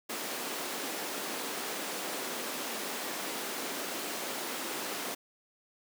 pink high-pass noise, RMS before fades -37 dBFS, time 0.09-5.15 s, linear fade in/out 10 ms, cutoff 250 Hz, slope 24 dB/octave, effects none

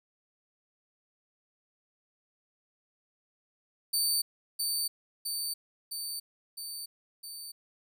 20% pulse tone with echo, 4576 Hz, D8, 46 cents flat, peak -20 dBFS, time 3.93-4.22 s, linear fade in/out 10 ms, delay 660 ms, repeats 5, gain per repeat -3 dB, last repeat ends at 7.52 s, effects none

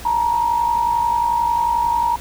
sine tone pair together, 896.8 / 948 Hz, A5 / A#5, +33 / +29 cents, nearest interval minor second, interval 96 cents, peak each -22 / -16 dBFS, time 0.05-2.16 s, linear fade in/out 5 ms, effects added 60 Hz sine -37 dBFS peak until 2.2 s + pink hiss -37 dBFS RMS until 2.2 s

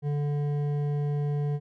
sine tone with hard clipping, 145.7 Hz, D3, 13 cents flat, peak -27 dBFS, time 0.02-1.6 s, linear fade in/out 50 ms, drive 9 dB, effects none

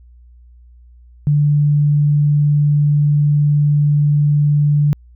sine tone, 146.83 Hz, D3, in tune, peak -10 dBFS, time 1.27-4.93 s, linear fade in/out 0 ms, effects added 60 Hz sine -41 dBFS peak until 5.15 s

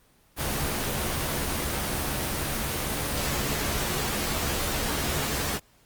pink noise with comb filter, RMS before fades -28 dBFS, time 0.36-5.6 s, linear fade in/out 50 ms, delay 14 ms, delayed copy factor +0.5, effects pink hiss -61 dBFS RMS until 5.85 s + Opus 24 kbps

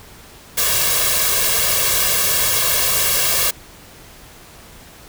white noise with comb filter, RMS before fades -17 dBFS, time 0.57-3.51 s, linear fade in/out 10 ms, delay 1.8 ms, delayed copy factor +0.9, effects pink hiss -42 dBFS RMS until 5.08 s

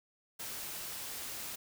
white noise, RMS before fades -42 dBFS, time 0.39-1.56 s, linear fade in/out 10 ms, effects none

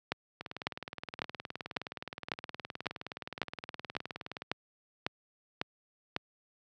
two click trains, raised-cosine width 0.3 ms, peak -23 / -14 dBFS, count 78 / 12, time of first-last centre 0.41-4.42 / 0.12-6.164 s, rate 19.2 / 1.82 Hz, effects high-pass 100 Hz 12 dB/octave

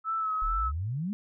sine tone with vibrato, 1300 Hz, E6, 24 cents flat, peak -27 dBFS, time 0.04-0.72 s, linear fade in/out 50 ms, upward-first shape sine, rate 2.4 Hz, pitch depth 34 cents each way
sine exponential sweep, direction up, 32.75 to 217.3 Hz, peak -29 dBFS, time 0.42-1.13 s, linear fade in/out 0 ms
effects none

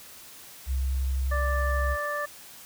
sine tone with vibrato, 66 Hz, C2, 16 cents sharp, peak -24 dBFS, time 0.66-1.97 s, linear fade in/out 50 ms, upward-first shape sine, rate 12 Hz, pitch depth 12 cents each way
harmonic tone, 587.3 Hz, D5, in tune, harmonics 1 / 2 / 3, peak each -32 / -32 / -32 dBFS, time 1.31-2.26 s, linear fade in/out 10 ms
effects white hiss -47 dBFS RMS until 2.65 s

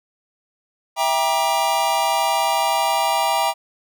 square chord, E half-diminished seventh, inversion none, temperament just, 659.3 / 791.1 / 949.3 / 1186.7 Hz, E5 / G5 / Bb5 / D6, 0 / +16 / +31 / +18 cents, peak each -25 / -22 / -22 / -28 dBFS, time 0.96-3.54 s, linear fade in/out 50 ms, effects none

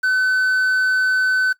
triangle tone with quantisation, 1515 Hz, F#6, 40 cents sharp, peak -13 dBFS, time 0.03-1.53 s, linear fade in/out 10 ms, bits 7, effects noise-tail reverb RT60 0.1 s tail -18 dB re dry

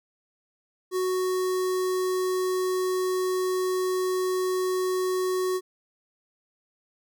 square tone with notch filter, 370 Hz, F#4, in tune, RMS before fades -26 dBFS, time 0.91-5.61 s, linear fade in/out 50 ms, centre 2500 Hz, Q 1.1, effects none

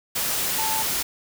sine tone in noise, 882 Hz, A5, 4 cents sharp, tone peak -26 dBFS, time 0.58-0.83 s, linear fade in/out 10 ms, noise white, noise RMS -25 dBFS, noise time 0.15-1.03 s, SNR -4 dB, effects none

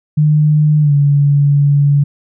sine tone with pitch glide, 151.3 to 143.06 Hz, D#3 to D3, -48 to -45 cents, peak -7 dBFS, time 0.17-2.04 s, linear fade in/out 10 ms, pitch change -97 cents, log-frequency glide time 0.81-0.93 s, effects none

